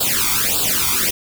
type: noise with flanger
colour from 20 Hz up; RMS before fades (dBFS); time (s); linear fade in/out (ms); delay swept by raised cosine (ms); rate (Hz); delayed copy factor
white; -18; 0-1.11; 10; 0.24 to 0.89; 1.7; +1
effects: none